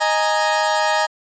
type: chord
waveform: 30% pulse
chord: D# suspended fourth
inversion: none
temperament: equal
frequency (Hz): 622.3 / 830.6 / 932.3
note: D#5 / G#5 / A#5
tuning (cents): 0 / 0 / 0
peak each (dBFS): -18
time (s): 0-1.07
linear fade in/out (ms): 20
effects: resampled to 16000 Hz